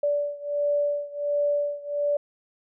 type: beating tone pair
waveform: sine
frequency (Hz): 580 / 581.4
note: D5 / D5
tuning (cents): -22 / -18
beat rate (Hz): 1.4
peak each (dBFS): -25 / -27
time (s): 0.03-2.17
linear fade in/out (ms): 5
effects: none